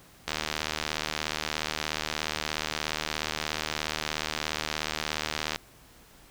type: click train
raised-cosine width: 0.2 ms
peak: -11 dBFS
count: 407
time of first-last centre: 0.28-5.56 s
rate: 76.9 Hz
effects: pink hiss -55 dBFS RMS until 6.3 s